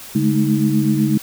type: tone cluster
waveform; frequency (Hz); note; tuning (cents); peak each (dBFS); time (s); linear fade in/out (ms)
sine; 142.6 / 208.2 / 216.2 / 313.9; C#3 / G#3 / A3 / D#4; +49 / +5 / -30 / +15; -19; 0.15-1.18; 5
effects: white hiss -36 dBFS RMS until 1.22 s